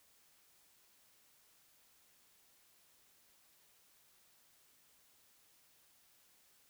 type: silence
effects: white hiss -69 dBFS RMS until 6.69 s